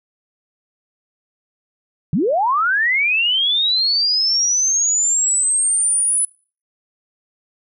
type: linear sweep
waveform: sine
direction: up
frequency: 128.6 to 10060 Hz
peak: -14 dBFS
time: 2.13-6.25 s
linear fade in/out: 2 ms
effects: noise-tail reverb RT60 0.4 s tail -24 dB re dry